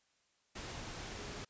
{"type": "tone in noise", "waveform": "sine", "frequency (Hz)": 415.3, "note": "G#4", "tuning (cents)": 0, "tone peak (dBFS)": -53, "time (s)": [1.16, 1.39], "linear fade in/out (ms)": 10, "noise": "pink", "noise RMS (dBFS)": -45, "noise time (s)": [0.55, 1.45], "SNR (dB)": -11, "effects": ["white hiss -75 dBFS RMS until 1.49 s", "resampled to 16000 Hz"]}